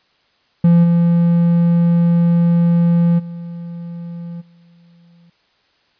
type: tone with level steps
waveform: triangle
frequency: 170.7 Hz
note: F3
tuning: 39 cents flat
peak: -5 / -8 / -24 / -44 dBFS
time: 0.64-5.3 s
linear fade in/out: 5 ms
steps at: 0.83 / 3.18 / 4.4 s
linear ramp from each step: 20 ms
effects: white hiss -59 dBFS RMS until 5.99 s + resampled to 11025 Hz